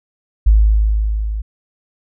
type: tone with level ramp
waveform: sine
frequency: 53.1 Hz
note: G#1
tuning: 39 cents sharp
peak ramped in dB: -5 to -19 dBFS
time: 0.46-1.42 s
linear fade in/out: 10 ms
effects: none